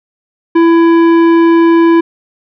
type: tone with tanh clipping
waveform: sine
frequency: 333.5 Hz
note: E4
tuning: 20 cents sharp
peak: -6 dBFS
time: 0.55-2.01 s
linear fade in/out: 10 ms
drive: 13 dB
effects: none